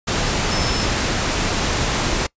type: tone in noise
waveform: sine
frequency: 5260 Hz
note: E8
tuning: 5 cents flat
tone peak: -26 dBFS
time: 0.51-0.86 s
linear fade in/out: 10 ms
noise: pink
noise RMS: -20 dBFS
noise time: 0.07-2.27 s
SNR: -9 dB
effects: noise-tail reverb RT60 0.1 s tail -23 dB re dry + resampled to 16000 Hz